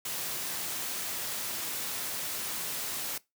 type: noise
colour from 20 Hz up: white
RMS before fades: -35 dBFS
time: 0.05-3.18 s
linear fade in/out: 5 ms
effects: noise-tail reverb RT60 0.2 s tail -21 dB re dry + high-pass 100 Hz 12 dB/octave